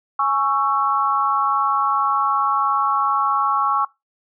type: chord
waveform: sine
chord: C# minor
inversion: second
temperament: just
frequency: 831.5 / 1108.7 / 1330.5 Hz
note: G#5 / C#6 / E6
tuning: +2 / 0 / +16 cents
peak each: -23 / -18 / -22 dBFS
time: 0.19-3.85 s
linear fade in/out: 5 ms
effects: noise-tail reverb RT60 0.2 s tail -21 dB re dry